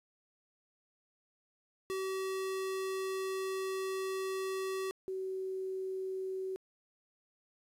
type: tone pair in turn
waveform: square / sine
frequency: 381.5 / 378.6 Hz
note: G4 / F#4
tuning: -47 / +40 cents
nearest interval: unison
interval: 13 cents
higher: first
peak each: -35 / -35 dBFS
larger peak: neither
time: 1.9-4.91 / 5.08-6.56 s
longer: first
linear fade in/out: 0 ms
effects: resampled to 32000 Hz + 11-bit